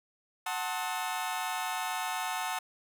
sawtooth chord, F# diminished seventh, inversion none, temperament just, 740 / 888 / 1065.6 / 1278.7 Hz, F#5 / A5 / C6 / Eb6, 0 / +16 / +31 / +47 cents, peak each -32 / -32 / -37 / -36 dBFS, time 0.46-2.59 s, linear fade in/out 5 ms, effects none

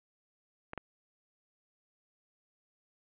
clicks, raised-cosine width 0.5 ms, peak -24 / -22 dBFS, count 2, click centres 0.734 / 0.777 s, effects resampled to 8000 Hz + 9-bit

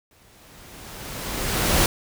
pink noise with exponential growth, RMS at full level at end -17 dBFS, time 0.11-1.86 s, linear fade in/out 2 ms, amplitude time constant 380 ms, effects none

